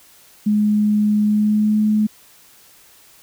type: tone with pitch glide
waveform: sine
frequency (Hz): 210 to 213.2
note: G#3 to G#3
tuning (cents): +19 to +46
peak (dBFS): -13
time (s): 0.46-2.07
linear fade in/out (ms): 10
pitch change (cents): +27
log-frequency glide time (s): 1.25-1.79
effects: white hiss -49 dBFS RMS until 3.22 s